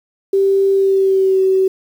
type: tone with pitch glide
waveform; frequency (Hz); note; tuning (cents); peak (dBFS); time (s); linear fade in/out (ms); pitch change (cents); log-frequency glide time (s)
sine; 390.8 to 380.1; G4 to F#4; -5 to +47; -10; 0.33-1.68; 5; -48; 0.72-1.41
effects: 7-bit